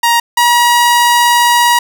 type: tone pair in turn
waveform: sawtooth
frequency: 940 / 957.5 Hz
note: A#5 / A#5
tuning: +14 / +46 cents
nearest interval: unison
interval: 32 cents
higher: second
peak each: -4 / -3 dBFS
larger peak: second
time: 0.03-0.2 / 0.37-1.79 s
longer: second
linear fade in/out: 5 ms
effects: none